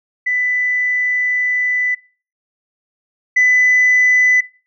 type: tone pair in turn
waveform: sine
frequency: 1992 / 1999.5 Hz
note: B6 / B6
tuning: +14 / +21 cents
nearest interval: unison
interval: 7 cents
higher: second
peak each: -14 / -7 dBFS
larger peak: second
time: 0.26-1.95 / 3.36-4.41 s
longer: first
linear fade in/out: 10 ms
effects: noise-tail reverb RT60 0.4 s tail -22 dB re dry + tanh soft clip ceiling -6 dBFS